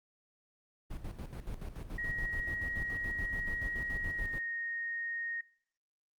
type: noise with tremolo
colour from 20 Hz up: brown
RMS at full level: -39 dBFS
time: 0.9-4.39 s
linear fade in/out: 10 ms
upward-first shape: square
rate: 7 Hz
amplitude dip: 65%
type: tone with pitch glide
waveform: sine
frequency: 1896 to 1859.1 Hz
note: A#6 to A#6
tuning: +29 to -5 cents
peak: -35 dBFS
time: 1.98-5.41 s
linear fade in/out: 5 ms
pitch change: -34 cents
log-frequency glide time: 4.17-4.25 s
effects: noise-tail reverb RT60 0.6 s tail -22 dB re dry + Opus 32 kbps